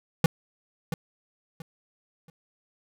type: tone with echo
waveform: square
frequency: 163.4 Hz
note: E3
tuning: 15 cents flat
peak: -16 dBFS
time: 0.24-0.26 s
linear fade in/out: 2 ms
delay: 680 ms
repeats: 3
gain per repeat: -11 dB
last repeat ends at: 2.3 s
effects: none